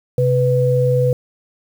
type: tone pair together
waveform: sine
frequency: 131.05 / 496.1 Hz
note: C3 / B4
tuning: +3 / +8 cents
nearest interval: octave + major seventh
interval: 2305 cents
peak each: -15 dBFS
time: 0.18-1.13 s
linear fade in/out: 2 ms
effects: 7-bit